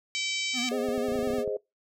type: harmonic tone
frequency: 770 Hz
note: G5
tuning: 31 cents flat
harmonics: 3 / 4 / 5 / 6 / 7 / 8 / 9 / 10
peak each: -32 / -34 / -36 / -38 / -39 / -40 / -41 / -42 dBFS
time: 0.15-0.69 s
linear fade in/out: 0 ms
type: tone with vibrato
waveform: square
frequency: 246.9 Hz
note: B3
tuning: in tune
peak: -32 dBFS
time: 0.53-1.45 s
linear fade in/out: 50 ms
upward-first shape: sine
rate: 10 Hz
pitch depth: 69 cents each way
type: chord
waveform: sine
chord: Ab major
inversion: none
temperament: equal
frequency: 415.3 / 523.3 / 622.3 Hz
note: Ab4 / C5 / Eb5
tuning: 0 / 0 / 0 cents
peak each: -30 / -33 / -35 dBFS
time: 0.71-1.57 s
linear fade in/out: 5 ms
type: clicks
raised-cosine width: 2 ms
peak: -25 dBFS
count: 12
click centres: 0.887 / 0.979 / 1.086 / 1.121 / 1.157 / 1.19 / 1.229 / 1.274 / 1.305 / 1.336 / 1.385 / 1.477 s
effects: noise-tail reverb RT60 0.2 s tail -23 dB re dry